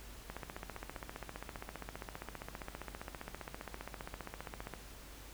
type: click train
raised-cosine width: 0.5 ms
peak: -27 dBFS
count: 68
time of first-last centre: 0.3-4.737 s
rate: 15.1 Hz
effects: added 50 Hz sine -53 dBFS peak until 5.33 s + pink hiss -54 dBFS RMS until 5.33 s